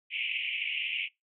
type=band-pass noise; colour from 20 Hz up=pink; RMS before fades=-33 dBFS; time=0.1-1.09 s; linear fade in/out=50 ms; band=2200 to 3000 Hz; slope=96 dB/octave; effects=noise-tail reverb RT60 0.2 s tail -24 dB re dry